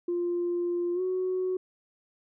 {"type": "tone with pitch glide", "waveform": "sine", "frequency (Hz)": [349.2, 370], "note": ["F4", "F#4"], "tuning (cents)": [0, 0], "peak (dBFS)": -25, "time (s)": [0.08, 1.57], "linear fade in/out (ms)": 5, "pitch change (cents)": 100, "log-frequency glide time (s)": [0.94, 1.01], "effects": ["tanh soft clip ceiling -22 dBFS"]}